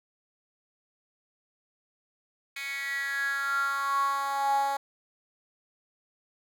10% pulse tone with high-pass filter sweep, 277.2 Hz, C#4, in tune, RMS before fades -29 dBFS, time 2.56-4.77 s, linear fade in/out 5 ms, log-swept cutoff 2400 to 730 Hz, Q 9.1, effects none

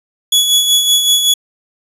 sawtooth tone with tremolo, 3387 Hz, G#7, 33 cents sharp, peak -4 dBFS, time 0.32-1.34 s, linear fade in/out 5 ms, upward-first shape sine, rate 5.3 Hz, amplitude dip 50%, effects resampled to 32000 Hz

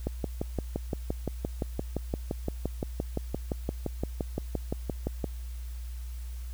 click train, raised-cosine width 2 ms, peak -16 dBFS, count 31, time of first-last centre 0.07-5.242 s, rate 5.8 Hz, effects added 60 Hz sine -35 dBFS peak until 6.53 s + white hiss -55 dBFS RMS until 6.53 s

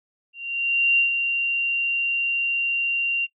sine tone with ADSR envelope, 2767 Hz, F7, 17 cents flat, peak -14 dBFS, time 0.33-3.27 s, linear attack 650 ms, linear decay 120 ms, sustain -6 dB, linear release 29 ms, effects noise-tail reverb RT60 0.1 s tail -21 dB re dry

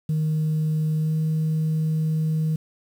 sine tone with pitch glide, 155.56 to 157.28 Hz, D#3 to D#3, 0 to +19 cents, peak -18 dBFS, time 0.09-2.56 s, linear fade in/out 5 ms, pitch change +19 cents, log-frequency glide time 0.97-1.15 s, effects tanh soft clip ceiling -18 dBFS + 8-bit

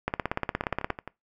two click trains, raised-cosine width 0.5 ms, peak -21 / -11 dBFS, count 7 / 15, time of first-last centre 0.55-1.076 / 0.08-0.904 s, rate 11.4 / 17 Hz, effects noise-tail reverb RT60 0.2 s tail -22 dB re dry

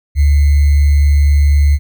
sine tone with sample-and-hold, 72.1 Hz, D2, 31 cents flat, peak -6 dBFS, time 0.15-1.79 s, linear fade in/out 50 ms, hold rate 2100 Hz, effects none

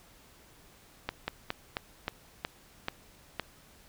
slowing click train, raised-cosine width 0.3 ms, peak -15 dBFS, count 8, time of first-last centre 1.09-3.397 s, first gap 190 ms, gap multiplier 1.18, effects pink hiss -58 dBFS RMS until 3.88 s

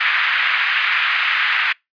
pink band-pass noise, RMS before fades -18 dBFS, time 0-1.73 s, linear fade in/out 10 ms, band 1500 to 2700 Hz, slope 24 dB/octave, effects noise-tail reverb RT60 0.2 s tail -26 dB re dry + resampled to 11025 Hz

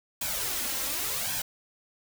white noise with flanger, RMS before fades -31 dBFS, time 0.21-1.42 s, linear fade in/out 5 ms, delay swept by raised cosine 1.2 to 3.8 ms, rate 0.89 Hz, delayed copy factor +0.75, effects none

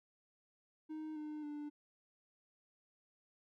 triangle tone with pitch steps, 311.1 / 303.1 / 295.3 Hz, D#4 / D#4 / D4, 0 / -45 / +10 cents, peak -40 dBFS, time 0.89-1.7 s, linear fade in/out 20 ms, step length 270 ms, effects none

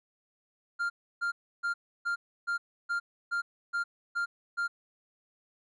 triangle tone bursts, 1396.9 Hz, F6, in tune, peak -26 dBFS, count 10, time 0.79-4.68 s, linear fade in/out 20 ms, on 110 ms, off 310 ms, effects resampled to 24000 Hz

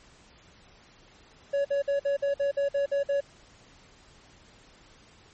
triangle tone bursts, 562 Hz, C#5, 24 cents sharp, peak -21 dBFS, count 10, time 1.53-3.207 s, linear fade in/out 10 ms, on 120 ms, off 53 ms, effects pink hiss -56 dBFS RMS until 5.33 s + MP3 32 kbps

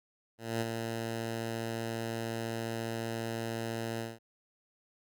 10% pulse tone with ADSR envelope, 114.4 Hz, A#2, 32 cents flat, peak -21 dBFS, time 0.38-4.19 s, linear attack 230 ms, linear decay 27 ms, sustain -5 dB, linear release 190 ms, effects none

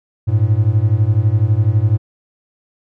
triangle beating tone pair, 100.8 / 112.8 Hz, G2 / A2, +49 / +44 cents, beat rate 12 Hz, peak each -12 dBFS, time 0.27-1.98 s, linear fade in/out 20 ms, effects none

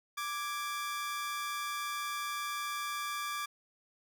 sawtooth tone pair together, 1174.6 / 1661.2 Hz, D6 / G#6, 0 / 0 cents, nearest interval tritone, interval 600 cents, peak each -32 / -39 dBFS, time 0.17-3.46 s, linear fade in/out 10 ms, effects none

